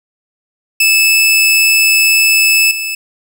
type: tone with level steps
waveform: sawtooth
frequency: 2618 Hz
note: E7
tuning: 13 cents flat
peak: -4 / -14 dBFS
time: 0.8-2.95 s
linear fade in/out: 5 ms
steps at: 2.71 s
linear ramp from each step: 2 ms
effects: none